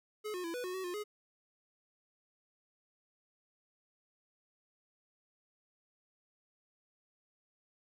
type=tone with pitch steps; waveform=square; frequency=425.5 / 361.5 / 334.8 / 492.9 / 364.9 / 376.7 / 355.3 / 419 Hz; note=G#4 / F#4 / E4 / B4 / F#4 / F#4 / F4 / G#4; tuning=+42 / -40 / +27 / -3 / -24 / +31 / +30 / +15 cents; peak=-38 dBFS; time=0.24-1.04 s; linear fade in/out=20 ms; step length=100 ms; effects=none